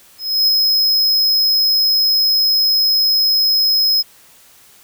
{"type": "tone with ADSR envelope", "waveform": "square", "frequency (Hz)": 5120, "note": "D#8", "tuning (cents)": 49, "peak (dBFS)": -10, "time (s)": [0.18, 4.03], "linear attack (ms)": 300, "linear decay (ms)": 8, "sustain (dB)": -2, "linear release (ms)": 27, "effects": ["white hiss -47 dBFS RMS until 4.83 s"]}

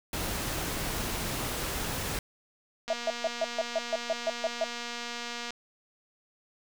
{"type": "noise", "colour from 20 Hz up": "pink", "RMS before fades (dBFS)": -33, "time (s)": [0.13, 2.19], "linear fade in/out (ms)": 2}
{"type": "click train", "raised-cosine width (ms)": 0.2, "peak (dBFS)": -20, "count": 626, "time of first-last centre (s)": [2.88, 5.506], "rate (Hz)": 238}
{"type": "tone bursts", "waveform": "sine", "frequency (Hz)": 659.3, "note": "E5", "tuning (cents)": 0, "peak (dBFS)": -24, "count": 11, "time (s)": [2.9, 4.641], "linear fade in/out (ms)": 2, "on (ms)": 31, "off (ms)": 140}
{"effects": []}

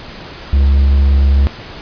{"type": "tone", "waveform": "triangle", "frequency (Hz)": 68.9, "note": "C#2", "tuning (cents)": -10, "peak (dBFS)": -5, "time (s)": [0.53, 1.47], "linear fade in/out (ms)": 0, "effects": ["pink hiss -31 dBFS RMS until 1.81 s", "resampled to 11025 Hz"]}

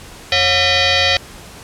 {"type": "tone with frequency modulation", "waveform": "sine", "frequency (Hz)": 722, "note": "F#5", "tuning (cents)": -43, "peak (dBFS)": -11, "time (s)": [0.32, 1.17], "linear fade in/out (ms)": 2, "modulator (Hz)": 635, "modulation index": 6.5, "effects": ["pink hiss -37 dBFS RMS until 1.63 s", "low-pass 11000 Hz 12 dB/octave"]}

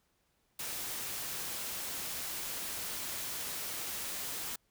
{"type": "noise", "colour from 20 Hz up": "white", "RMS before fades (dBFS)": -39, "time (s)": [0.59, 4.56], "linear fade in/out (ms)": 5, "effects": ["pink hiss -75 dBFS RMS until 4.7 s"]}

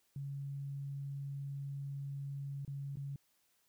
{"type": "tone with dropouts", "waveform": "sine", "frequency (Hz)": 139.6, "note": "C#3", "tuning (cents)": 13, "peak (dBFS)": -39, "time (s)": [0.16, 3.16], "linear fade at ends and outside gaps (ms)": 2, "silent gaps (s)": [[2.65, 2.677], [2.957, 2.97]], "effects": ["white hiss -75 dBFS RMS until 3.68 s"]}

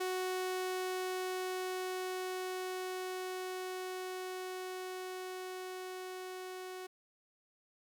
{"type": "tone with level ramp", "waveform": "sawtooth", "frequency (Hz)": 370, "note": "F#4", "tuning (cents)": 0, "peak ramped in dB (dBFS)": [-30, -39], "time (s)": [0, 6.87], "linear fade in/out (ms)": 10, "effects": []}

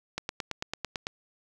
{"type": "click train", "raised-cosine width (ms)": 0.2, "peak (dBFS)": -14, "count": 9, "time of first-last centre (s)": [0.18, 1.069], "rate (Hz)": 9, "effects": []}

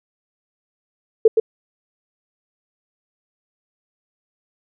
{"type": "tone with echo", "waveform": "sine", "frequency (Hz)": 445.5, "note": "A4", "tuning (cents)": 22, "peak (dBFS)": -6, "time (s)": [1.25, 1.28], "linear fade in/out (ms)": 5, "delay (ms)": 120, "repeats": 1, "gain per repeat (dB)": -5, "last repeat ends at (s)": 1.4, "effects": []}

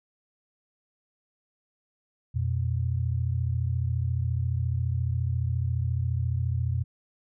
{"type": "tone pair together", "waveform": "sine", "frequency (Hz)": [87.31, 121.72], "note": ["F2", "B2"], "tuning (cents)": [0, -25], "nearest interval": "tritone", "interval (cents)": 575, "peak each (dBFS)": -27, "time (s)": [2.34, 6.84], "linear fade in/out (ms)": 20, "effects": []}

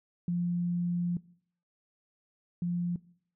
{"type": "tone pair in turn", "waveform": "sine", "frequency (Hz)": [174.61, 174.61], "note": ["F3", "F3"], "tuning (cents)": [0, 0], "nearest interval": "unison", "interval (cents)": 0, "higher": "neither", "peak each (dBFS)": [-27, -28], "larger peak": "first", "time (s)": [[0.28, 1.17], [2.62, 2.96]], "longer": "first", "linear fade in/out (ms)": 2, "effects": ["noise-tail reverb RT60 0.6 s tail -21 dB re dry"]}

